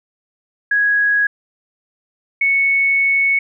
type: tone pair in turn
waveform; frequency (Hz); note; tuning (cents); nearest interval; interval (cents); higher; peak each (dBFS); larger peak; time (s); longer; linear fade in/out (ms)
sine; 1661.2 / 2212; G#6 / C#7; 0 / -4; perfect fourth; 496; second; -12; neither; 0.71-1.27 / 2.41-3.39; second; 5
effects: none